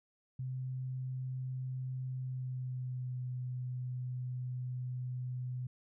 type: tone with pitch glide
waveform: sine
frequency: 129.1 to 125.86 Hz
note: C3 to B2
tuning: -23 to +33 cents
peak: -36 dBFS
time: 0.39-5.67 s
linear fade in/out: 5 ms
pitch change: -44 cents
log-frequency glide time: 2.11-3.23 s
effects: none